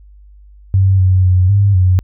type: tone with pitch steps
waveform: sine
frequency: 95.9 / 93 / 91.6 / 100.4 / 91.9 Hz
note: G2 / F#2 / F#2 / G2 / F#2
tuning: -37 / +9 / -17 / +42 / -11 cents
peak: -7 dBFS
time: 0.74-1.99 s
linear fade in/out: 0 ms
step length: 250 ms
effects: added 50 Hz sine -38 dBFS peak until 2.03 s